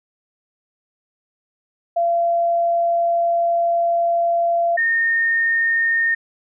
sine tone pair in turn, 683 / 1833.4 Hz, F5 / A#6, -39 / -29 cents, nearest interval octave + perfect fourth, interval 1710 cents, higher second, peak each -15 dBFS, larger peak neither, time 1.96-4.77 / 4.77-6.15 s, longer first, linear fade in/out 10 ms, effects none

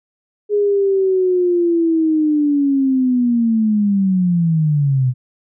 sine linear sweep, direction down, 416.9 to 123.47 Hz, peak -12 dBFS, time 0.49-5.14 s, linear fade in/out 50 ms, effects none

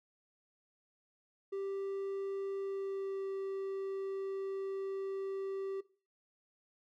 triangle tone with pitch glide, 392 to 388.6 Hz, G4 to G4, 0 to -15 cents, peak -34 dBFS, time 1.52-5.81 s, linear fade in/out 10 ms, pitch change -15 cents, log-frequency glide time 2.59-3.27 s, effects noise-tail reverb RT60 0.4 s tail -19 dB re dry

